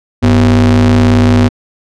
square ring-modulated tone, 71.9 Hz, D2, 36 cents flat, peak -3 dBFS, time 0.22-1.49 s, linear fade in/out 20 ms, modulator 173 Hz, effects low-pass 6000 Hz 12 dB/octave

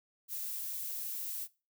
violet noise, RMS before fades -39 dBFS, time 0.28-1.48 s, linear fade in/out 50 ms, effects noise-tail reverb RT60 0.3 s tail -20 dB re dry

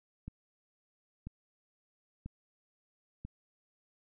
click train, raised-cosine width 5 ms, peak -29 dBFS, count 4, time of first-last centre 0.28-3.25 s, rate 1.01 Hz, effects none

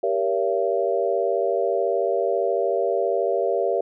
sine chord, G diminished seventh, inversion none, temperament just, 392 / 470.4 / 564.5 / 677.4 Hz, G4 / Bb4 / Db5 / Fb5, 0 / +16 / +31 / +47 cents, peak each -25 dBFS, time 0.03-3.81 s, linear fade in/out 5 ms, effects none

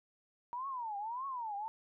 sine tone with vibrato, 940 Hz, A#5, 14 cents sharp, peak -37 dBFS, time 0.53-1.68 s, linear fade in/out 0 ms, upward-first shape triangle, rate 1.7 Hz, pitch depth 300 cents each way, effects none

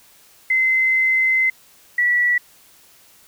sine tone pair in turn, 2059 / 1947 Hz, C7 / B6, -28 / -25 cents, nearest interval minor second, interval 97 cents, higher first, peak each -14 dBFS, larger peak neither, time 0.5-1.5 / 1.98-2.38 s, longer first, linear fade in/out 5 ms, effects white hiss -51 dBFS RMS until 3.27 s

